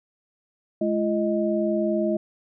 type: tone cluster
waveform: sine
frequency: 212 / 341.7 / 624 Hz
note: G#3 / F4 / D#5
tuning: +36 / -38 / +5 cents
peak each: -25 dBFS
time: 0.81-2.17 s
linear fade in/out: 5 ms
effects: none